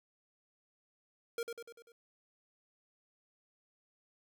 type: tone with echo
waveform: square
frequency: 466.2 Hz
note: A#4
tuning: in tune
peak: -35 dBFS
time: 1.38-1.43 s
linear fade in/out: 2 ms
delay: 98 ms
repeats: 5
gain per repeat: -5 dB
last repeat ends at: 1.92 s
effects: none